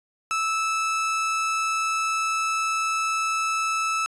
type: tone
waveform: 30% pulse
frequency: 1311 Hz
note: E6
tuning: 10 cents flat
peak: -20 dBFS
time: 0.31-4.06 s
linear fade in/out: 0 ms
effects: resampled to 24000 Hz